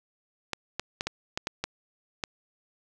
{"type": "clicks", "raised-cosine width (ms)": 0.2, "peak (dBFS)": -12, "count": 8, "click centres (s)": [0.533, 0.796, 1.009, 1.07, 1.375, 1.471, 1.64, 2.238], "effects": []}